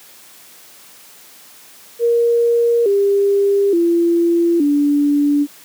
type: tone with pitch steps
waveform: sine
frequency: 470 / 399.8 / 340.1 / 289.3 Hz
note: A#4 / G4 / F4 / D4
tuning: +14 / +34 / -46 / -26 cents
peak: -11 dBFS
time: 1.99-5.47 s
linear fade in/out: 50 ms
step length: 870 ms
effects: white hiss -43 dBFS RMS until 5.64 s + high-pass 150 Hz 12 dB/octave